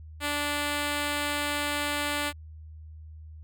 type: tone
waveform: 5% pulse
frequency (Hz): 292.1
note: D4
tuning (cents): -9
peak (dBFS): -16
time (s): 0.2-2.33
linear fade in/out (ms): 50
effects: added 78 Hz sine -42 dBFS peak until 3.43 s

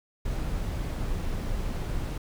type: noise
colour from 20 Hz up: brown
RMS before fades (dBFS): -30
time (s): 0.25-2.18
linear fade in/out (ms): 5
effects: none

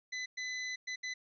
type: tone bursts at uneven times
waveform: sawtooth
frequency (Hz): 2009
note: B6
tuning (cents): +29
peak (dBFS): -33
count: 4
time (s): 0.12-0.26 / 0.37-0.76 / 0.87-0.96 / 1.03-1.14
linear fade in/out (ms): 10
effects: resampled to 16000 Hz

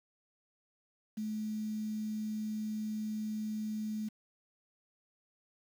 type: tone with quantisation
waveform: sine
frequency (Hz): 215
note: A3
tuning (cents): -40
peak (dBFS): -34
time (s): 1.17-4.09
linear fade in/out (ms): 10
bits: 9
effects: none

